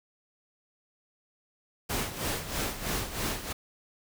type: noise with tremolo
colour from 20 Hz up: pink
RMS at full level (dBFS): -30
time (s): 1.89-3.53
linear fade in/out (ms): 10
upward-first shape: sine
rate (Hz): 3.1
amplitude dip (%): 70
effects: none